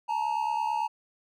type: tone pair together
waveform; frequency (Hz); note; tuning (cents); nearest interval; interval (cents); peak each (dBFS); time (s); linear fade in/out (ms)
triangle; 863.3 / 932.3; A5 / A#5; -33 / 0; minor second; 133; -27; 0.08-0.88; 20
effects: none